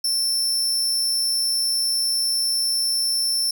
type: tone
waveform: sawtooth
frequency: 5370 Hz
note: E8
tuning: 31 cents sharp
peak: -17 dBFS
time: 0.04-3.51 s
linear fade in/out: 5 ms
effects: none

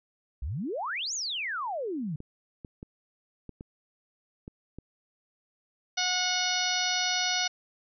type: exponential two-way sweep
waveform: sine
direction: up then down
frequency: 55.2 to 7100 to 140.9 Hz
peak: -30 dBFS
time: 0.42-2.16 s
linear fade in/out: 5 ms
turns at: 1.14 s
type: clicks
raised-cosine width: 3 ms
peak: -28 dBFS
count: 7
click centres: 2.204 / 2.648 / 2.829 / 3.493 / 3.609 / 4.479 / 4.786 s
type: harmonic tone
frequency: 730 Hz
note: F#5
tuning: 24 cents flat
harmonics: 1 / 2 / 3 / 4 / 5 / 6 / 7 / 8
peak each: -34 / -34 / -34 / -34 / -34 / -34 / -34 / -34 dBFS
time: 5.97-7.48 s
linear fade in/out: 10 ms
effects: none

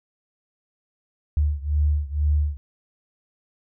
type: beating tone pair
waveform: sine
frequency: 73.42 / 75.52 Hz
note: D2 / D2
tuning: 0 / +49 cents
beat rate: 2.1 Hz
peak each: -21 / -23 dBFS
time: 1.37-2.57 s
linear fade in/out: 0 ms
effects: none

